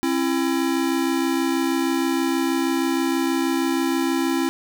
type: tone pair together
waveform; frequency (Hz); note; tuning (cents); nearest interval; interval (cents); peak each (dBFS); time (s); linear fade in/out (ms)
square; 268.6 / 334.9; C4 / E4; +46 / +27; major third; 381; -23; 0.03-4.49; 0
effects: none